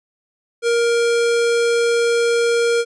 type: tone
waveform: square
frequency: 469.1 Hz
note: A#4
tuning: 11 cents sharp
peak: -15 dBFS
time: 0.62-2.85 s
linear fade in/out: 50 ms
effects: resampled to 22050 Hz